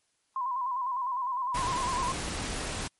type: tone with vibrato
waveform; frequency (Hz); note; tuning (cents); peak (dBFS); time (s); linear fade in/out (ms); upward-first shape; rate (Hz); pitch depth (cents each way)
sine; 1020; C6; -44; -28; 0.36-2.12; 2; square; 9.9; 65
type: noise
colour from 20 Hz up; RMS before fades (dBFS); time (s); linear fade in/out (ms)
pink; -34; 1.54-2.88; 10
effects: white hiss -73 dBFS RMS until 2.99 s + MP3 48 kbps